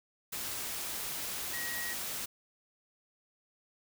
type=tone in noise; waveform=sine; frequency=1900 Hz; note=A#6; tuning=33 cents sharp; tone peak=-38 dBFS; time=1.53-1.94 s; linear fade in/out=10 ms; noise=white; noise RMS=-38 dBFS; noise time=0.32-2.26 s; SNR=-3 dB; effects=none